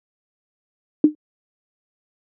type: tone with exponential decay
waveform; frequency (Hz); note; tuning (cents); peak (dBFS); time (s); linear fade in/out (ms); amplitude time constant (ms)
sine; 303; D#4; -46; -4; 1.04-1.15; 2; 22
effects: high-pass 150 Hz 12 dB/octave